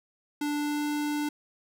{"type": "tone with pitch glide", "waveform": "square", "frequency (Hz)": [293.7, 295.6], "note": ["D4", "D4"], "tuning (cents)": [0, 11], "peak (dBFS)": -28, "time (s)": [0.41, 1.29], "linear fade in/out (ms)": 5, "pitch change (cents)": 11, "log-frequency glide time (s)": [0.53, 0.86], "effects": []}